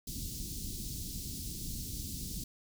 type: band-stop noise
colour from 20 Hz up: pink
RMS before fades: -40 dBFS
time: 0.07-2.44 s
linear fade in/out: 5 ms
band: 270 to 4300 Hz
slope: 24 dB/octave
effects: none